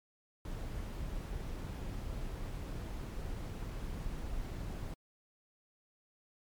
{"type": "noise", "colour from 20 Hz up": "brown", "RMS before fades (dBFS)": -40, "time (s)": [0.45, 4.94], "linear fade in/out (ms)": 2, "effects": ["MP3 96 kbps"]}